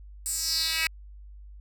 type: tone with high-pass filter sweep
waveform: 10% pulse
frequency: 322.8 Hz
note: E4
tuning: 36 cents flat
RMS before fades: -28 dBFS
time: 0.26-0.87 s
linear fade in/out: 0 ms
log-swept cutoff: 8700 to 2400 Hz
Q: 3.5
effects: added 50 Hz sine -43 dBFS peak until 1.6 s